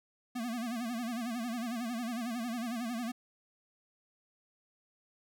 square tone with vibrato, 235.6 Hz, A#3, 19 cents sharp, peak -35 dBFS, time 0.35-3.12 s, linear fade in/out 10 ms, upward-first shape sine, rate 11 Hz, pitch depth 110 cents each way, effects none

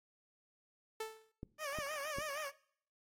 sawtooth tone with exponential decay, 440.4 Hz, A4, 2 cents sharp, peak -33 dBFS, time 1-1.32 s, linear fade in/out 5 ms, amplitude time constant 69 ms
clicks, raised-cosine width 3 ms, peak -31 dBFS, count 3, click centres 1.431 / 1.787 / 2.185 s
15% pulse tone with vibrato, 587.3 Hz, D5, in tune, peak -33 dBFS, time 1.58-2.52 s, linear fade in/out 50 ms, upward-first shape sine, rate 6.4 Hz, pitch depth 110 cents each way
effects noise-tail reverb RT60 0.6 s tail -21 dB re dry + AAC 48 kbps

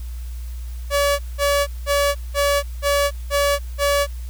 sawtooth tone bursts, 570 Hz, C#5, 48 cents sharp, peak -12 dBFS, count 7, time 0.9-4.07 s, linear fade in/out 50 ms, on 290 ms, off 190 ms, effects added 60 Hz sine -27 dBFS peak until 4.29 s + white hiss -48 dBFS RMS until 4.29 s

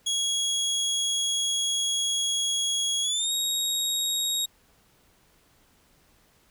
25% pulse tone with pitch glide, 3321 to 3771 Hz, G#7 to A#7, -1 to +19 cents, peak -20 dBFS, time 0.06-4.46 s, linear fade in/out 10 ms, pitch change +220 cents, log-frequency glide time 3.02-3.32 s, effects pink hiss -62 dBFS RMS until 6.5 s

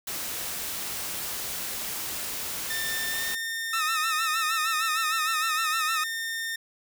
white noise, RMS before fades -33 dBFS, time 0.07-3.35 s, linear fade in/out 5 ms
sawtooth tone with pitch glide, 1793 to 1819.1 Hz, A6 to A#6, +32 to -43 cents, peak -26 dBFS, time 2.7-6.56 s, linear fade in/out 5 ms, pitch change +25 cents, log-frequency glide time 3.11-3.25 s
sawtooth tone with vibrato, 1287 Hz, E6, 42 cents flat, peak -22 dBFS, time 3.73-6.04 s, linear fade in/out 5 ms, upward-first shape sine, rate 6.5 Hz, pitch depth 76 cents each way
effects none

